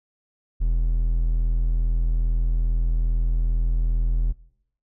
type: tone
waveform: triangle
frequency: 41.2 Hz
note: E1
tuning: in tune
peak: -16 dBFS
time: 0.6-4.33 s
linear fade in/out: 20 ms
effects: noise-tail reverb RT60 0.8 s tail -22 dB re dry